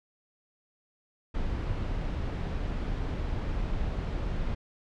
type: noise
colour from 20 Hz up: brown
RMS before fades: -31 dBFS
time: 1.34-4.55 s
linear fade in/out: 10 ms
effects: low-pass 4000 Hz 12 dB/octave